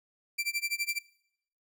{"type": "tone with tremolo", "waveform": "sawtooth", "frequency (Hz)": 2349, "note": "D7", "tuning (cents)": 0, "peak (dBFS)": -24, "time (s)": [0.38, 0.99], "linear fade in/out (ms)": 10, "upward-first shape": "sine", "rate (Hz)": 12, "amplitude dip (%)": 100}
{"type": "noise with exponential decay", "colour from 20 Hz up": "violet", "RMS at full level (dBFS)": -35, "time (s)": [0.89, 0.97], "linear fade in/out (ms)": 0, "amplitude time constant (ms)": 16}
{"effects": ["noise-tail reverb RT60 0.7 s tail -21 dB re dry"]}